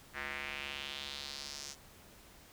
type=tone with band-pass filter sweep; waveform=square; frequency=70.4 Hz; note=C#2; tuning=27 cents sharp; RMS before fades=-43 dBFS; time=0.13-1.76 s; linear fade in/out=50 ms; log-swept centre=1800 to 6200 Hz; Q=2.8; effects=pink hiss -58 dBFS RMS until 2.52 s